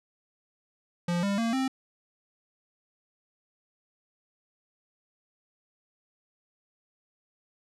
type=tone with pitch steps; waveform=square; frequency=173.9 / 199.76 / 229.5 / 263.6 Hz; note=F3 / G3 / A#3 / C4; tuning=-7 / +33 / -27 / +13 cents; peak=-26 dBFS; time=1.08-1.68 s; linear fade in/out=5 ms; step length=150 ms; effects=low-pass 8000 Hz 12 dB/octave